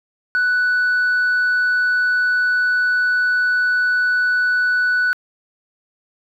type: tone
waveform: sine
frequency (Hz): 1485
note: F#6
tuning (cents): +6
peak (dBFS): -12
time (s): 0.35-5.13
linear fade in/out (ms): 0
effects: tanh soft clip ceiling -13 dBFS + 9-bit